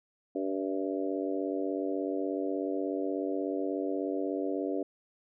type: harmonic tone with a mistuned harmonic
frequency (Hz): 96.5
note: G2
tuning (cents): -27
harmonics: 3 / 4 / 5 / 6 / 7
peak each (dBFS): -33 / -35 / -37 / -39 / -40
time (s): 0.35-4.83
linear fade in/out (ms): 5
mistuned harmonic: 7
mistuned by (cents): -24
effects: none